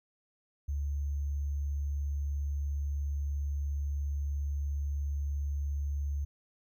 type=tone with sample-and-hold; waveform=sine; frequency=71.5 Hz; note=D2; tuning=46 cents flat; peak=-30 dBFS; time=0.68-6.25 s; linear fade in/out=10 ms; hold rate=6300 Hz; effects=none